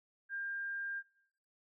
sine tone, 1600 Hz, G6, 35 cents sharp, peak -37 dBFS, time 0.29-1.03 s, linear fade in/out 50 ms, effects noise-tail reverb RT60 0.8 s tail -20 dB re dry

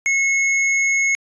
square tone, 2180 Hz, C#7, 29 cents flat, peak -16 dBFS, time 0.06-1.15 s, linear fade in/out 0 ms, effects resampled to 22050 Hz

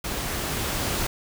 pink noise with level ramp, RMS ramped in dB -30 to -26 dBFS, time 0.04-1.07 s, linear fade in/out 5 ms, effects none

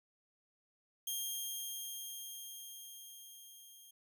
10% pulse tone with level ramp, 3216 Hz, G7, 44 cents sharp, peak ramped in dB -28 to -48 dBFS, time 1.07-3.91 s, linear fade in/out 5 ms, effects none

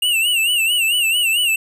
square tone with vibrato, 2794 Hz, F7, in tune, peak -15 dBFS, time 0.02-1.56 s, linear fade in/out 5 ms, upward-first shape sine, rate 4.5 Hz, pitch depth 110 cents each way, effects none

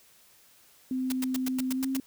sine tone with pitch glide, 258.1 to 266 Hz, C4 to C4, -23 to +29 cents, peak -27 dBFS, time 0.91-2 s, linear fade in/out 2 ms, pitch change +52 cents, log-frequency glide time 1.74-1.84 s
white noise bursts, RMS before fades -34 dBFS, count 8, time 1.1-1.968 s, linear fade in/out 2 ms, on 21 ms, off 100 ms
effects white hiss -59 dBFS RMS until 2.06 s

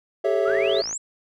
triangle chord, A dominant seventh, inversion third, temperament equal with one note detuned, 392 / 433.2 / 554.4 / 659.3 Hz, G4 / A4 / C#5 / E5, 0 / -27 / 0 / 0 cents, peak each -22 / -23 / -23 / -22 dBFS, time 0.24-0.82 s, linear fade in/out 10 ms
sine exponential sweep, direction up, 1244.5 to 7970 Hz, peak -27 dBFS, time 0.45-0.98 s, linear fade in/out 10 ms
click train, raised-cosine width 0.5 ms, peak -24 dBFS, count 26, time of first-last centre 0.48-0.929 s, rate 55.7 Hz
effects none

